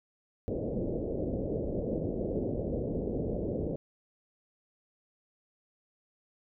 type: low-pass noise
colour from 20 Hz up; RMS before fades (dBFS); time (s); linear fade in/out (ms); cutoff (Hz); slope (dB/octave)
white; -33; 0.48-3.76; 0; 560; 48
effects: none